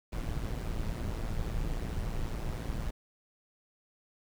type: noise with amplitude modulation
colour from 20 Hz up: brown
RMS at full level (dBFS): -31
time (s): 0.12-2.91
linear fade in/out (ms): 10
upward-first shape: sine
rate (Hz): 114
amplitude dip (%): 65
effects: none